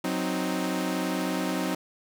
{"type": "chord", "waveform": "sawtooth", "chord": "C diminished", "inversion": "second", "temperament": "equal", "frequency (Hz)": [185, 261.6, 311.1], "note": ["Gb3", "C4", "Eb4"], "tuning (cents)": [0, 0, 0], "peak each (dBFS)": -27, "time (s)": [0.04, 1.75], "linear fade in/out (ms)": 5, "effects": []}